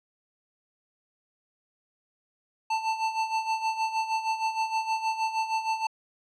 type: tone with tremolo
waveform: square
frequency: 887 Hz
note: A5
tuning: 14 cents sharp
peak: -24 dBFS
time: 2.7-5.87 s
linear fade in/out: 5 ms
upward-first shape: sine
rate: 6.4 Hz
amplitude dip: 70%
effects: low-pass 5000 Hz 12 dB/octave